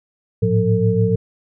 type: tone cluster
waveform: sine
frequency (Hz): 105.8 / 112.5 / 178.6 / 450.1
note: G#2 / A2 / F3 / A4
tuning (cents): +33 / +39 / +39 / +39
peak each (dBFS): -19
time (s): 0.42-1.16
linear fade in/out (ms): 10
effects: none